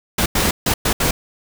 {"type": "noise bursts at uneven times", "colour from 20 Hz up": "pink", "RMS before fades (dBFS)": -17, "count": 5, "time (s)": [[0.18, 0.26], [0.35, 0.51], [0.66, 0.74], [0.85, 0.93], [1, 1.11]], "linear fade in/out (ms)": 5, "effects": []}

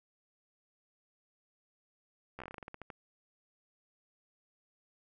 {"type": "slowing click train", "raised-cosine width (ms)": 0.5, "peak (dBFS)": -29, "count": 14, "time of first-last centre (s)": [2.39, 2.902], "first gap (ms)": 13, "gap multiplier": 1.17, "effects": []}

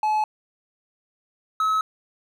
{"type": "tone pair in turn", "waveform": "triangle", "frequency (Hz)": [857, 1287.5], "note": ["A5", "E6"], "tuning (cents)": [-46, -41], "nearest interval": "perfect fifth", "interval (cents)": 705, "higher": "second", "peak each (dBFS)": -17, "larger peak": "neither", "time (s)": [[0.03, 0.24], [1.6, 1.81]], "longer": "neither", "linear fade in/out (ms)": 2, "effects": []}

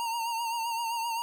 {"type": "tone with vibrato", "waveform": "square", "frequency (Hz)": 924, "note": "A#5", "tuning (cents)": -16, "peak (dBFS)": -30, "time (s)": [0, 1.22], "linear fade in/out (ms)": 0, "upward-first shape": "triangle", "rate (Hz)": 7.7, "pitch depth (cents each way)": 56, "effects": []}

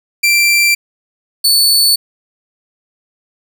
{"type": "tone pair in turn", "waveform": "sawtooth", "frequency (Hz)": [2354, 4464], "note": ["D7", "C#8"], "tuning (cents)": [3, 11], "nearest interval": "major seventh", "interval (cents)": 1108, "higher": "second", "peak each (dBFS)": -5, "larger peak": "neither", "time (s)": [[0.23, 0.75], [1.44, 1.96]], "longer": "neither", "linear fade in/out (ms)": 10, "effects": []}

